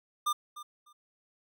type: tone with echo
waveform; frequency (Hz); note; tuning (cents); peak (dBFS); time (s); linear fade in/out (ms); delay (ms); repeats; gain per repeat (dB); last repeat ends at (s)
square; 1200; D6; +37; -27; 0.26-0.33; 10; 300; 2; -15; 0.93
effects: none